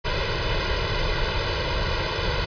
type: noise with comb filter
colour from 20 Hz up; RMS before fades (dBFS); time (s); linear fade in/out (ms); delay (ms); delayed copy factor
pink; -24; 0.04-2.46; 20; 2; +0.95
effects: resampled to 11025 Hz